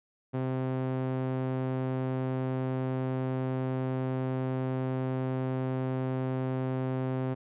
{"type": "tone with band-pass filter", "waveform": "sawtooth", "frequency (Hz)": 130, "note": "C3", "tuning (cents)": -11, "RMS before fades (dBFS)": -31, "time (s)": [0.33, 7.35], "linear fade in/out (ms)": 20, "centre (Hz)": 320, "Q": 0.54, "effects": ["resampled to 8000 Hz"]}